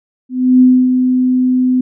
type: tone with ADSR envelope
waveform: sine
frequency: 254 Hz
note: B3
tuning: 49 cents sharp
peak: -3 dBFS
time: 0.29-1.81 s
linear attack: 320 ms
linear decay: 270 ms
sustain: -6 dB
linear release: 5 ms
effects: none